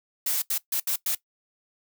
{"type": "noise bursts at uneven times", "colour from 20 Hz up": "blue", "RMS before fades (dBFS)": -26, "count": 5, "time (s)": [[0.26, 0.42], [0.5, 0.58], [0.72, 0.8], [0.87, 0.96], [1.06, 1.15]], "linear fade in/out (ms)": 5, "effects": ["noise-tail reverb RT60 0.1 s tail -18 dB re dry"]}